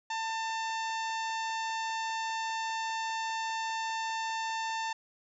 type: harmonic tone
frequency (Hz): 895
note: A5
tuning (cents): +29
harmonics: 1 / 2 / 3 / 4 / 5 / 6 / 7 / 8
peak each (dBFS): -33 / -39 / -43 / -45 / -47 / -49 / -50 / -51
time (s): 0.1-4.93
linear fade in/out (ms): 5
effects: none